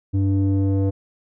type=tone with low-pass filter sweep; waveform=square; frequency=97.6 Hz; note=G2; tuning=7 cents flat; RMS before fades=-19 dBFS; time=0.13-0.91 s; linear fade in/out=20 ms; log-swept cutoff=240 to 450 Hz; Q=2.2; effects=none